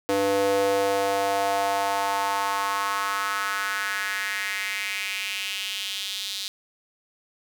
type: tone with high-pass filter sweep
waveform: square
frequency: 99 Hz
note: G2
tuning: 18 cents sharp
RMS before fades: -26 dBFS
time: 0.09-6.48 s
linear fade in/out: 0 ms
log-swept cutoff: 410 to 3900 Hz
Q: 3.3
effects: none